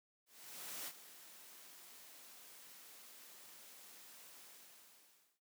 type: noise with ADSR envelope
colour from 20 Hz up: white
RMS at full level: -45 dBFS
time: 0.26-5.4 s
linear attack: 610 ms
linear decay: 49 ms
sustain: -13 dB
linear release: 1000 ms
effects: noise-tail reverb RT60 0.3 s tail -18 dB re dry + high-pass 200 Hz 12 dB/octave